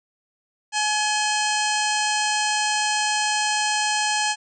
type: harmonic tone with a mistuned harmonic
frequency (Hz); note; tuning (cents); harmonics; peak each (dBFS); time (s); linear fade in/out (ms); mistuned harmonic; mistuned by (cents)
848; G#5; +36; 1 / 2 / 3 / 4 / 5 / 6 / 7 / 8 / 9 / 10; -24 / -27 / -29 / -30 / -31 / -32 / -32 / -33 / -34 / -34; 0.72-4.36; 50; 4; -130
effects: none